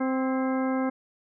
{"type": "harmonic tone with a mistuned harmonic", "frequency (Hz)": 261.6, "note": "C4", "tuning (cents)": 0, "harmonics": [1, 2, 3, 4, 5, 6, 8], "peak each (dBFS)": [-25, -31, -35, -37, -39, -41, -43], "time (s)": [0, 0.9], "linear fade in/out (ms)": 10, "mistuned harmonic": 6, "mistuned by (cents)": 42, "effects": []}